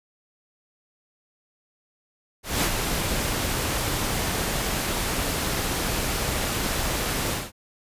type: noise with ADSR envelope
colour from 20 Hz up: pink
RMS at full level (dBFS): -21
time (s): 2.43-7.52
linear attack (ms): 200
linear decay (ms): 54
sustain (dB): -5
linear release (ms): 200
effects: resampled to 32000 Hz